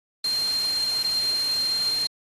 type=tone in noise; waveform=sine; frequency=4186 Hz; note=C8; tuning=in tune; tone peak=-22 dBFS; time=0.24-2.07 s; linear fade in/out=5 ms; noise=white; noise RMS=-35 dBFS; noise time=0.24-2.07 s; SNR=+10 dB; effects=AAC 32 kbps